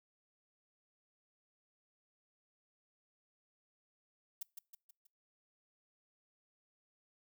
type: noise with echo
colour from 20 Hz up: violet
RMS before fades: -41 dBFS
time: 4.41-4.43 s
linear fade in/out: 5 ms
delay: 160 ms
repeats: 4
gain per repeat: -6 dB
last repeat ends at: 5.07 s
effects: noise-tail reverb RT60 0.3 s tail -26 dB re dry